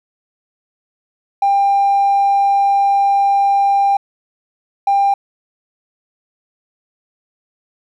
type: tone pair in turn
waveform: triangle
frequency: 796 / 796 Hz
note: G5 / G5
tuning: +26 / +26 cents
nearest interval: unison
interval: 0 cents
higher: neither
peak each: -7 dBFS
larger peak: neither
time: 1.42-3.97 / 4.87-5.14 s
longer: first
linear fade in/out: 5 ms
effects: tanh soft clip ceiling -7 dBFS